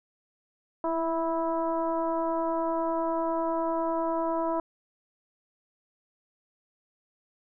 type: tone with frequency modulation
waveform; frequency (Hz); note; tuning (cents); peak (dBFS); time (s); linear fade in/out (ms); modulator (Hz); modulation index
sine; 657; E5; -6; -25; 0.84-4.6; 2; 326; 1.3
effects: none